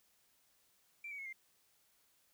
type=tone with pitch steps; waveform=triangle; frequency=2349 / 2264 / 2182 / 2102 Hz; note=D7 / C#7 / C#7 / C7; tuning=0 / +36 / -28 / +7 cents; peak=-40 dBFS; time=1.04-1.328 s; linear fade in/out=5 ms; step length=72 ms; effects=tanh soft clip ceiling -41 dBFS + white hiss -73 dBFS RMS until 2.33 s